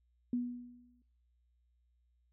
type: tone with exponential decay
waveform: sine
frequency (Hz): 244.1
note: B3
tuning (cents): -20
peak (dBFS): -29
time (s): 0.33-1.02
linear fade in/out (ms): 2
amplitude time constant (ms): 150
effects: noise-tail reverb RT60 0.7 s tail -26 dB re dry + added 60 Hz sine -70 dBFS peak until 2.32 s